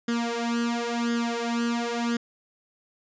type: tone with flanger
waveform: sawtooth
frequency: 235.1 Hz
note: A#3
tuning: 15 cents sharp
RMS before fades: -27 dBFS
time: 0.08-2.17 s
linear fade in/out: 5 ms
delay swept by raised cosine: 0.6 to 3.6 ms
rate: 0.96 Hz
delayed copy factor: +0.85
effects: resampled to 16000 Hz